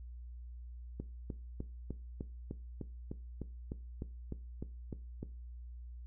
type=click train; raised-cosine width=3 ms; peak=-27 dBFS; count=15; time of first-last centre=1-5.23 s; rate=3.31 Hz; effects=noise-tail reverb RT60 0.3 s tail -17 dB re dry + added 60 Hz sine -45 dBFS peak until 6.06 s